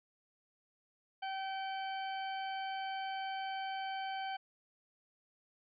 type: harmonic tone with a mistuned harmonic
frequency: 771 Hz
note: G5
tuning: 29 cents flat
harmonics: 1 / 2 / 3 / 4 / 6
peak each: -38 / -46 / -50 / -48 / -57 dBFS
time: 1.22-4.37 s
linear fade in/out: 10 ms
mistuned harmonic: 6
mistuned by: -22 cents
effects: none